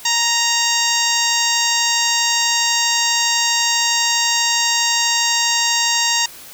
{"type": "harmonic tone", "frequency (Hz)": 932.3, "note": "A#5", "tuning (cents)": 0, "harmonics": [1, 2, 3, 4, 5, 6, 7, 8], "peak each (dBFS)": [-23, -23, -23, -23, -23, -23, -23, -23], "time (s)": [0.05, 6.26], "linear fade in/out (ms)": 5, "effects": ["white hiss -38 dBFS RMS until 6.53 s"]}